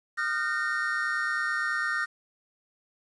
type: tone cluster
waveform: triangle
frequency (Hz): 1225 / 1402 / 1531 / 1837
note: D#6 / F6 / G6 / A#6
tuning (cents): -27 / +6 / -41 / -26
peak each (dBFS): -33 / -30 / -31 / -28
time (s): 0.17-2.06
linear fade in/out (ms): 20
effects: resampled to 22050 Hz + 9-bit